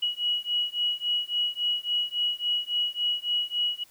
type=beating tone pair; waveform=sine; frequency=2914 / 2917.6 Hz; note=F#7 / F#7; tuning=-27 / -25 cents; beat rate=3.6 Hz; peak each=-28 dBFS; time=0.02-3.84 s; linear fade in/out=10 ms; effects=white hiss -58 dBFS RMS until 3.9 s